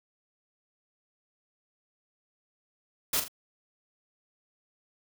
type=noise with echo; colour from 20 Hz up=white; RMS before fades=-27 dBFS; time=3.13-3.2 s; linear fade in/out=5 ms; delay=41 ms; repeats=2; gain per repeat=-8 dB; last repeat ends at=3.282 s; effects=none